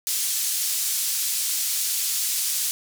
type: band-pass noise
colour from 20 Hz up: pink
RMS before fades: -25 dBFS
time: 0.07-2.71 s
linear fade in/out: 0 ms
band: 5800 to 16000 Hz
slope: 12 dB/octave
effects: none